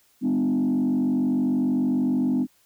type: tone with frequency modulation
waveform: sine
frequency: 252.3 Hz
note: B3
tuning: 37 cents sharp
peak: -18 dBFS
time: 0.21-2.47 s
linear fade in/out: 50 ms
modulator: 46.7 Hz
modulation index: 1
effects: tanh soft clip ceiling -17 dBFS + white hiss -62 dBFS RMS until 2.65 s